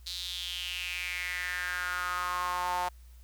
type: tone with high-pass filter sweep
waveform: sawtooth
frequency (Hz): 179.2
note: F3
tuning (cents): +45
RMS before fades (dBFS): -34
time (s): 0.06-2.89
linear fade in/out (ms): 10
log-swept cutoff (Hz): 4100 to 820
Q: 5.5
effects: added 60 Hz sine -49 dBFS peak until 3.23 s + white hiss -65 dBFS RMS until 3.23 s